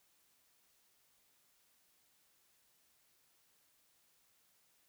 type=silence; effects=white hiss -73 dBFS RMS until 4.88 s